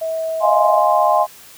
sine tone, 646 Hz, E5, 35 cents flat, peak -19 dBFS, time 0.01-0.8 s, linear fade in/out 10 ms
sine chord, F minor seventh, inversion third, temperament equal, 622.3 / 698.5 / 830.6 / 1046.5 Hz, Eb5 / F5 / Ab5 / C6, 0 / 0 / 0 / 0 cents, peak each -17 dBFS, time 0.4-1.27 s, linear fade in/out 50 ms
effects white hiss -42 dBFS RMS until 1.57 s

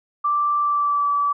sine tone with pitch glide, 1173 to 1152.2 Hz, D6 to D6, -2 to -33 cents, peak -17 dBFS, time 0.24-1.33 s, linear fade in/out 10 ms, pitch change -31 cents, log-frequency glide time 0.6-1.09 s, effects none

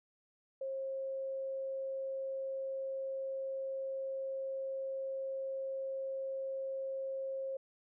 sine tone, 536 Hz, C5, 42 cents sharp, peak -36 dBFS, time 0.61-7.57 s, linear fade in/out 5 ms, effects none

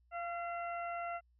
harmonic tone with a mistuned harmonic, 683 Hz, F5, 39 cents flat, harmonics 1 / 2 / 3 / 4, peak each -39 / -43 / -49 / -52 dBFS, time 0.11-1.21 s, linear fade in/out 50 ms, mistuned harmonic 1, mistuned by +21 cents, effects added 60 Hz sine -67 dBFS peak until 1.39 s

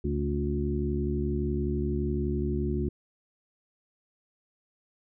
harmonic tone with a mistuned harmonic, 71.8 Hz, D2, 39 cents flat, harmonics 1 / 2 / 3 / 4 / 5, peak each -30 / -33 / -33 / -37 / -32 dBFS, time 0.04-2.89 s, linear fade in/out 5 ms, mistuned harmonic 3, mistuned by +53 cents, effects none

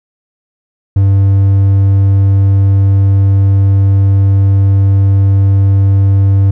triangle tone, 98 Hz, G2, in tune, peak -3 dBFS, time 0.96-6.51 s, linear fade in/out 5 ms, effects none

